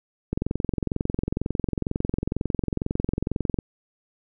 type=click train; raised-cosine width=3 ms; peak=-11 dBFS; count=73; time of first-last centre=0.33-3.588 s; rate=22.1 Hz; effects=none